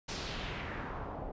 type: noise with low-pass filter sweep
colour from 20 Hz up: pink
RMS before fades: -40 dBFS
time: 0.08-1.32 s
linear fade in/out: 10 ms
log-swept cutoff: 6200 to 620 Hz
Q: 1.6
effects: resampled to 16000 Hz